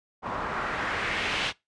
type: noise with low-pass filter sweep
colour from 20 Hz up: white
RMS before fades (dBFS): -30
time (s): 0.22-1.53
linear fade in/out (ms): 50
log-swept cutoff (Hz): 990 to 3100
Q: 1.7
effects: noise-tail reverb RT60 0.2 s tail -22 dB re dry + resampled to 22050 Hz